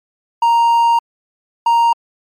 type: tone bursts at uneven times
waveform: triangle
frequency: 932.3 Hz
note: A#5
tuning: in tune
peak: -7 dBFS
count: 2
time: 0.42-0.99 / 1.66-1.93 s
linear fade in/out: 5 ms
effects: MP3 64 kbps